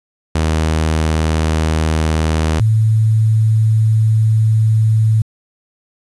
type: tone pair in turn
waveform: sawtooth / sine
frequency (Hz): 79 / 110.03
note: D#2 / A2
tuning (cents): +27 / 0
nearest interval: tritone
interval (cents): 573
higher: second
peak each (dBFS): -9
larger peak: neither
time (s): 0.35-2.6 / 2.6-5.22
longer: second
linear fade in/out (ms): 5
effects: resampled to 24000 Hz + 7-bit